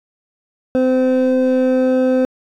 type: tone pair together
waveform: triangle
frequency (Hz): 257.3 / 515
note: C4 / C5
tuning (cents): -29 / -28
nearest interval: octave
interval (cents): 1201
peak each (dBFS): -12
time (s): 0.75-2.25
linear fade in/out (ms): 0
effects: tanh soft clip ceiling -5 dBFS